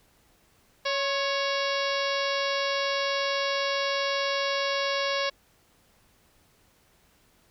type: harmonic tone with a mistuned harmonic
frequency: 557 Hz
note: C#5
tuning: 8 cents sharp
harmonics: 1 / 2 / 3 / 4 / 5 / 6 / 7 / 8 / 9 / 10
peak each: -29 / -32 / -34 / -35 / -36 / -37 / -37 / -38 / -39 / -39 dBFS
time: 0.85-5.3 s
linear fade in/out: 10 ms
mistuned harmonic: 2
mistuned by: -45 cents
effects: pink hiss -63 dBFS RMS until 7.5 s